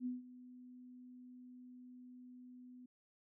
sine tone with ADSR envelope, 249.8 Hz, B3, 20 cents sharp, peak -36 dBFS, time 0-2.86 s, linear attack 59 ms, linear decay 160 ms, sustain -17 dB, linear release 6 ms, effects none

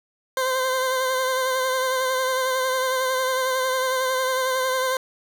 20% pulse tone with vibrato, 518 Hz, C5, 17 cents flat, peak -16 dBFS, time 0.37-4.97 s, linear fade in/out 2 ms, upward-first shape sine, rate 11 Hz, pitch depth 27 cents each way, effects none

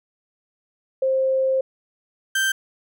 sine / 35% pulse tone pair in turn, 528 / 1564.9 Hz, C5 / G6, +16 / -3 cents, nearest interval octave + perfect fifth, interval 1881 cents, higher second, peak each -17 dBFS, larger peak neither, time 1.02-1.61 / 2.35-2.52 s, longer first, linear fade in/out 5 ms, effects none

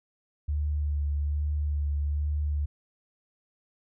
sine tone with vibrato, 73.42 Hz, D2, in tune, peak -25 dBFS, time 0.48-2.66 s, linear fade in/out 10 ms, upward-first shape sine, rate 1.2 Hz, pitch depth 22 cents each way, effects none

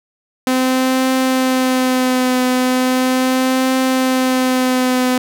sawtooth tone with vibrato, 256.8 Hz, C4, 32 cents flat, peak -9 dBFS, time 0.47-5.18 s, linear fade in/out 2 ms, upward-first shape triangle, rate 0.38 Hz, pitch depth 27 cents each way, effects none

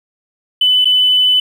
triangle tone with dropouts, 3004 Hz, F#7, 26 cents sharp, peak -5 dBFS, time 0.61-1.4 s, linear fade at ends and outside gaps 5 ms, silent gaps 0.846-0.854 s, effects tanh soft clip ceiling -6 dBFS

